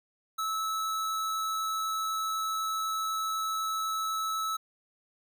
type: tone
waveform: square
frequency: 1304 Hz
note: E6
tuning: 19 cents flat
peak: -30 dBFS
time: 0.38-4.57 s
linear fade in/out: 10 ms
effects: none